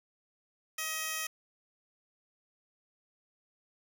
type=tone with high-pass filter; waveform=15% pulse; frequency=633 Hz; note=D#5; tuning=30 cents sharp; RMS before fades=-36 dBFS; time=0.78-1.27 s; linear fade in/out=5 ms; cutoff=2200 Hz; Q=0.51; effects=none